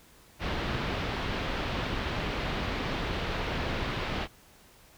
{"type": "low-pass noise", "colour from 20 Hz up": "pink", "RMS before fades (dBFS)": -32, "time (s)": [0.39, 4.28], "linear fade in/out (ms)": 50, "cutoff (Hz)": 3900, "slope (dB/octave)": 24, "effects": ["pink hiss -57 dBFS RMS until 4.97 s"]}